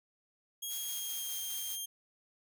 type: tone with pitch glide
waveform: 10% pulse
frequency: 3279 to 3199 Hz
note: G#7 to G7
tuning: -23 to +34 cents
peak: -30 dBFS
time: 0.62-1.86 s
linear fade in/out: 10 ms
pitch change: -43 cents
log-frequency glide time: 0.73-1.38 s
type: noise with tremolo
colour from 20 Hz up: blue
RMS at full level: -43 dBFS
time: 0.68-1.78 s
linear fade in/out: 50 ms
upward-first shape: square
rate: 4.9 Hz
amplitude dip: 25%
effects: none